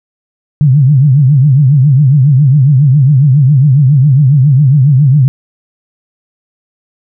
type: tone with vibrato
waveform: sine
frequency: 138.59 Hz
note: C#3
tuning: in tune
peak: -3 dBFS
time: 0.61-5.28 s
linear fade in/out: 0 ms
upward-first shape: triangle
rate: 7.3 Hz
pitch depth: 210 cents each way
effects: none